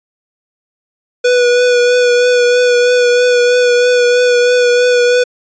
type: tone with vibrato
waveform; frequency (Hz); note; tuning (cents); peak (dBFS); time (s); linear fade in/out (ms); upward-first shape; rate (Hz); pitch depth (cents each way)
square; 490.3; B4; -13; -8; 1.24-5.24; 10; triangle; 3.1; 23
effects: resampled to 16000 Hz